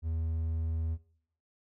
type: tone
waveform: triangle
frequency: 81 Hz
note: E2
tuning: 30 cents flat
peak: -28 dBFS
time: 0.02-0.98 s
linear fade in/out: 50 ms
effects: noise-tail reverb RT60 0.6 s tail -18 dB re dry